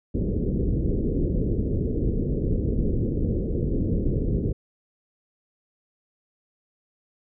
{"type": "low-pass noise", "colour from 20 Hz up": "pink", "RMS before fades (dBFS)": -24, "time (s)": [0.14, 4.53], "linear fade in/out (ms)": 10, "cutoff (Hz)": 470, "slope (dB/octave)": 48, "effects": []}